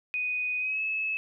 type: tone with pitch glide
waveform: sine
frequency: 2489 to 2593 Hz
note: D#7 to E7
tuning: 0 to -29 cents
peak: -27 dBFS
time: 0.14-1.17 s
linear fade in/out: 0 ms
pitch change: +71 cents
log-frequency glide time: 0.59-0.81 s
effects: none